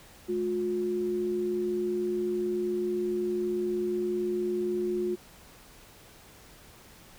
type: tone pair together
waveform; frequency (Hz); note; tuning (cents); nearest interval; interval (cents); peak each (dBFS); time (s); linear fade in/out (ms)
sine; 213.1 / 358.4; G#3 / F4; +45 / +45; major sixth; 900; -35 / -27; 0.28-5.16; 20
effects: pink hiss -53 dBFS RMS until 7.18 s